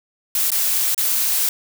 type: noise with dropouts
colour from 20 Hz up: blue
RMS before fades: -19 dBFS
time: 0.35-1.49 s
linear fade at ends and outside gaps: 2 ms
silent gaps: 0.504-0.517 / 0.946-0.978 s
effects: none